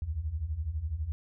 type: beating tone pair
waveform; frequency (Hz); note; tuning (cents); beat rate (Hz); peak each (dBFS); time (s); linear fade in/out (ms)
sine; 70 / 82; C#2 / E2; +18 / -9; 12; -36 / -32; 0.02-1.12; 0
effects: none